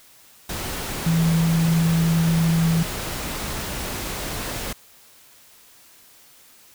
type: tone in noise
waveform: sine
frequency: 164.81 Hz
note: E3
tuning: in tune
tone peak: -16 dBFS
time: 1.06-2.83 s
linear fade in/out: 5 ms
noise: pink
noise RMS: -29 dBFS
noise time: 0.49-4.73 s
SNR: +10 dB
effects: white hiss -51 dBFS RMS until 6.74 s